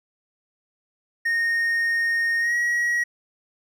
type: tone with pitch glide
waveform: triangle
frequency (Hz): 1850 to 1907.5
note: A#6 to A#6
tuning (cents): -14 to +39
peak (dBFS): -18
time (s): 1.25-3.04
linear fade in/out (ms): 10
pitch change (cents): +53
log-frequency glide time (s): 2.4-2.55
effects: none